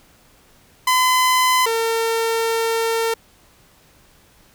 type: tone pair in turn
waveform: sawtooth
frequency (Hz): 1017 / 454.7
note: C6 / A#4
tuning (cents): -50 / -43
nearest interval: octave + major second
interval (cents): 1393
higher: first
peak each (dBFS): -10 / -14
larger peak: first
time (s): 0.87-1.66 / 1.66-3.14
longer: second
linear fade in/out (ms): 5
effects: pink hiss -53 dBFS RMS until 4.54 s